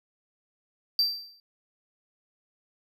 triangle tone with exponential decay, 4686 Hz, D8, 5 cents flat, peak -17 dBFS, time 0.99-1.4 s, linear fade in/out 1 ms, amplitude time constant 88 ms, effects none

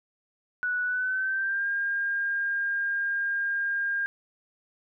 sine tone with pitch glide, 1476 to 1609.6 Hz, F#6 to G6, -5 to +45 cents, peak -25 dBFS, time 0.63-4.06 s, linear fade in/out 0 ms, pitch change +150 cents, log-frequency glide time 0.84-1.67 s, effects none

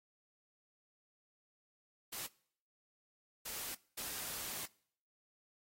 white noise bursts at uneven times, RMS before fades -43 dBFS, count 3, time 2.12-2.27 / 3.45-3.75 / 3.97-4.66 s, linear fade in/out 10 ms, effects noise-tail reverb RT60 0.6 s tail -23 dB re dry + AAC 48 kbps

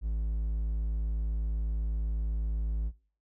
triangle tone, 54 Hz, A1, 32 cents flat, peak -26 dBFS, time 0.01-2.92 s, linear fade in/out 50 ms, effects noise-tail reverb RT60 0.4 s tail -20 dB re dry

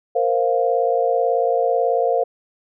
sine chord, Bb suspended second, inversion none, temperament just, 466.2 / 524.4 / 699.2 Hz, Bb4 / C5 / F5, 0 / +4 / +2 cents, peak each -20 dBFS, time 0.15-2.24 s, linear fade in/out 10 ms, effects none

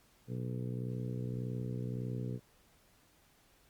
harmonic tone, 61.74 Hz, B1, in tune, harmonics 2 / 3 / 4 / 5 / 6 / 7 / 8, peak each -37 / -43 / -46 / -50 / -52 / -48 / -52 dBFS, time 0.27-2.4 s, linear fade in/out 50 ms, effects pink hiss -67 dBFS RMS until 3.69 s + Opus 48 kbps

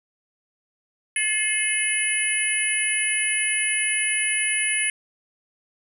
sine tone cluster, 1730 / 2130 / 2577 / 2981 / 10220 Hz, A6 / C7 / E7 / F#7 / D#9, -30 / +30 / -40 / +12 / +45 cents, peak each -30 / -25 / -30 / -31 / -24 dBFS, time 1.16-4.9 s, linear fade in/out 2 ms, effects none

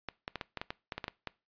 clicks, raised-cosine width 0.3 ms, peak -20 dBFS, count 12, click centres 0.087 / 0.279 / 0.357 / 0.412 / 0.573 / 0.615 / 0.705 / 0.922 / 0.98 / 1.042 / 1.081 / 1.273 s, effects noise-tail reverb RT60 0.3 s tail -22 dB re dry + resampled to 11025 Hz

